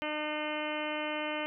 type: harmonic tone with a mistuned harmonic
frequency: 302.8 Hz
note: D#4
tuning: 47 cents flat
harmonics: 1 / 2 / 3 / 4 / 5 / 6 / 7 / 8 / 9 / 10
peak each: -39 / -37 / -41 / -43 / -44 / -46 / -41 / -44 / -45 / -43 dBFS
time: 0.02-1.46 s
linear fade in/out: 0 ms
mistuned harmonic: 8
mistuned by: +17 cents
effects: none